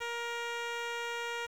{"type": "tone with low-pass filter", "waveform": "10% pulse", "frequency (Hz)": 470.9, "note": "A#4", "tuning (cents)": 18, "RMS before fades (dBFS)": -37, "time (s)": [0, 1.47], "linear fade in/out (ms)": 20, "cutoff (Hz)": 5800, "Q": 0.64, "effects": ["9-bit"]}